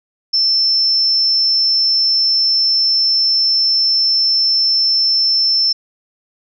sine tone, 5330 Hz, E8, 18 cents sharp, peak -11 dBFS, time 0.33-5.73 s, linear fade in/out 10 ms, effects none

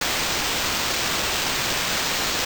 blue noise with sample-and-hold, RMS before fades -24 dBFS, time 0.01-2.45 s, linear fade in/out 5 ms, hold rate 11025 Hz, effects none

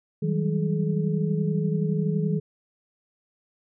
sine tone cluster, 159.1 / 188.4 / 200.2 / 424.8 Hz, D#3 / F#3 / G3 / G#4, +39 / +32 / +37 / +39 cents, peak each -24 / -28 / -31 / -31 dBFS, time 0.22-2.4 s, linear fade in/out 10 ms, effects none

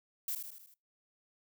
violet noise with echo, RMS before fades -36 dBFS, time 0.28-0.35 s, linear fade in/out 2 ms, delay 78 ms, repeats 5, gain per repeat -5 dB, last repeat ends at 0.74 s, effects noise-tail reverb RT60 0.2 s tail -21 dB re dry

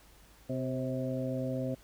harmonic tone with a mistuned harmonic, 128.8 Hz, C3, 27 cents flat, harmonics 1 / 2 / 3 / 4 / 5, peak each -36 / -35 / -45 / -37 / -41 dBFS, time 0.49-1.75 s, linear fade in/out 10 ms, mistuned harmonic 4, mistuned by +43 cents, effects added 50 Hz sine -60 dBFS peak until 1.83 s + pink hiss -60 dBFS RMS until 1.83 s

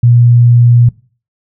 sine tone, 120 Hz, B2, 49 cents flat, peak -3 dBFS, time 0.03-0.89 s, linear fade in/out 5 ms, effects noise-tail reverb RT60 0.4 s tail -21 dB re dry

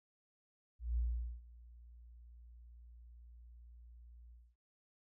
sine tone with ADSR envelope, 58.9 Hz, A#1, 19 cents sharp, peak -31 dBFS, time 0.79-4.56 s, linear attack 180 ms, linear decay 440 ms, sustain -23 dB, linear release 240 ms, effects none

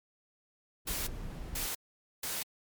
brown noise, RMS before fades -40 dBFS, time 0.85-1.68 s, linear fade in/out 50 ms
white noise bursts, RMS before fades -36 dBFS, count 3, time 0.87-2.43 s, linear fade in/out 5 ms, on 200 ms, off 480 ms
effects MP3 96 kbps

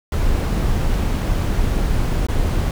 brown noise with dropouts, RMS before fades -18 dBFS, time 0.12-2.71 s, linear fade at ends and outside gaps 2 ms, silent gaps 2.268-2.285 s, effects none

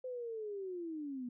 sine linear sweep, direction down, 516 to 238.2 Hz, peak -39 dBFS, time 0.04-1.29 s, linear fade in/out 5 ms, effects none

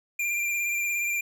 square tone with vibrato, 2382 Hz, D7, 24 cents sharp, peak -26 dBFS, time 0.19-1.21 s, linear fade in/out 5 ms, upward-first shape sine, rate 17 Hz, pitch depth 24 cents each way, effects none

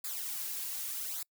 blue noise with flanger, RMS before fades -38 dBFS, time 0.04-1.23 s, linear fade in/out 5 ms, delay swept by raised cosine 0.33 to 3.43 ms, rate 0.84 Hz, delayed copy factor -0.75, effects noise-tail reverb RT60 0.1 s tail -26 dB re dry

